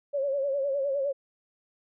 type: tone with vibrato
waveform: sine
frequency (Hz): 554.4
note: C#5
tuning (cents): 0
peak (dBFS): -25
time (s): 0.13-1.13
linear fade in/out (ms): 20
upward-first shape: sine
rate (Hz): 9.8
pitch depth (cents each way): 71
effects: none